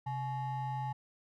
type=ring-modulated tone; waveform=triangle; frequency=491.7 Hz; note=B4; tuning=8 cents flat; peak=-29 dBFS; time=0.06-0.93 s; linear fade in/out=10 ms; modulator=360 Hz; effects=none